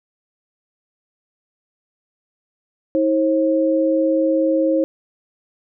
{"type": "tone pair together", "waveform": "sine", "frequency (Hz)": [319.8, 536], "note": ["D#4", "C5"], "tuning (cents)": [48, 42], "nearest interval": "major sixth", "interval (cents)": 894, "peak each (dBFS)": -17, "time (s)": [2.95, 4.84], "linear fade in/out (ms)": 0, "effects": []}